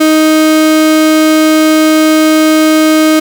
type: tone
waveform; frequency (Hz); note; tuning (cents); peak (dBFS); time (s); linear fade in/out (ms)
35% pulse; 312.4; D#4; +7; -3; 0-3.2; 10
effects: none